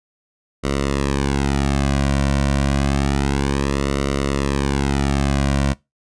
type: tone with flanger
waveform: sawtooth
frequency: 69.3 Hz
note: C#2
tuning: in tune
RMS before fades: -19 dBFS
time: 0.63-5.74 s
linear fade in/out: 20 ms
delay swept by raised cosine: 1.2 to 2.4 ms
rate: 0.29 Hz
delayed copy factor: -0.9
effects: noise-tail reverb RT60 0.2 s tail -21 dB re dry + resampled to 22050 Hz